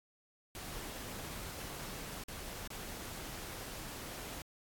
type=noise with dropouts; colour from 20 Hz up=pink; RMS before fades=-45 dBFS; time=0.55-4.42 s; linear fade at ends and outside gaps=1 ms; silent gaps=2.238-2.283 / 2.675-2.703 s; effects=AAC 64 kbps